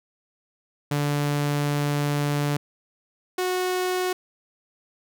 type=tone pair in turn; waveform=sawtooth; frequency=145.4 / 366.4 Hz; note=D3 / F#4; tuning=-17 / -17 cents; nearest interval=octave + major third; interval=1600 cents; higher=second; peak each=-18 / -19 dBFS; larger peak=first; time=0.91-2.57 / 3.38-4.13 s; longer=first; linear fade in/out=5 ms; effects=none